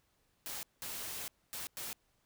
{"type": "noise bursts at uneven times", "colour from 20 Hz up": "white", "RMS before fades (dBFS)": -42, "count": 4, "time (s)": [[0.46, 0.63], [0.82, 1.28], [1.53, 1.67], [1.77, 1.93]], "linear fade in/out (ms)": 0, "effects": ["pink hiss -75 dBFS RMS until 2.25 s"]}